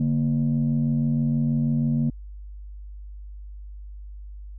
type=tone pair together; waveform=sine; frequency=146.84 / 233.1 Hz; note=D3 / A#3; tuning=0 / 0 cents; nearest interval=minor sixth; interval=800 cents; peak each=-21 / -21 dBFS; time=0-2.1 s; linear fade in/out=5 ms; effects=tanh soft clip ceiling -15 dBFS + added 50 Hz sine -36 dBFS peak until 4.58 s